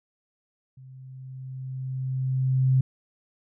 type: tone with level ramp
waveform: sine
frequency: 130.81 Hz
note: C3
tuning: in tune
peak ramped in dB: -44 to -16 dBFS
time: 0.77-2.81 s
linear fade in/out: 5 ms
effects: none